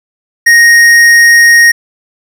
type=tone with tanh clipping; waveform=triangle; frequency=1867 Hz; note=A#6; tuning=2 cents sharp; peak=-3 dBFS; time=0.46-1.72 s; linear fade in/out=10 ms; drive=17 dB; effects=none